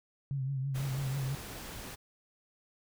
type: tone with vibrato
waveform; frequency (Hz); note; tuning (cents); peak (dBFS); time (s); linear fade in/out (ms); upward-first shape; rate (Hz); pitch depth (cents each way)
sine; 135; C#3; -45; -31; 0.31-1.35; 0; triangle; 6.1; 74
type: noise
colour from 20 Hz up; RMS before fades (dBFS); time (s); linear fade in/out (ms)
pink; -44; 0.74-1.96; 20
effects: none